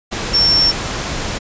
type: tone in noise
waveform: sine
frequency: 5440 Hz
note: F8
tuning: 46 cents flat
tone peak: -10 dBFS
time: 0.33-0.72 s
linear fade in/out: 20 ms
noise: pink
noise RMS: -22 dBFS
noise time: 0.11-1.39 s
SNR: +9 dB
effects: resampled to 16000 Hz